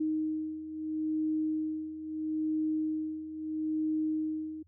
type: beating tone pair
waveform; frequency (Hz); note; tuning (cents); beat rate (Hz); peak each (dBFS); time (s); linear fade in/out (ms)
sine; 311.1 / 311.86; D#4 / D#4; 0 / +4; 0.76; -36 / -31; 0-4.63; 10
effects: added 86 Hz sine -61 dBFS peak until 4.67 s